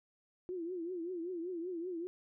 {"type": "tone with vibrato", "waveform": "sine", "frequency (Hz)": 349.2, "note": "F4", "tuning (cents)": 0, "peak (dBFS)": -37, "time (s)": [0.49, 2.07], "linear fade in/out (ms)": 0, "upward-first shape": "triangle", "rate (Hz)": 5.2, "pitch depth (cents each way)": 140, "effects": []}